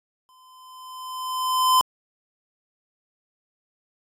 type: tone with exponential growth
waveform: square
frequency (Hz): 1025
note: C6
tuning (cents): -36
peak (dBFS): -14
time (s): 0.29-1.81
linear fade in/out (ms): 0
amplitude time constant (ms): 330
effects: AAC 64 kbps